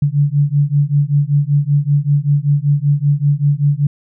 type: beating tone pair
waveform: sine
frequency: 141.7 / 146.9 Hz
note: C#3 / D3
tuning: +38 / +1 cents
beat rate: 5.2 Hz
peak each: -14 dBFS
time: 0.02-3.87 s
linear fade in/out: 5 ms
effects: none